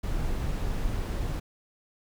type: noise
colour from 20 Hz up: brown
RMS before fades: -29 dBFS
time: 0.03-1.4 s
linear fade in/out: 10 ms
effects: none